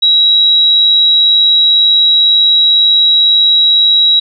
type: tone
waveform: sine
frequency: 3866 Hz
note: B7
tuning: 38 cents flat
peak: -5 dBFS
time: 0.02-4.2 s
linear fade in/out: 10 ms
effects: none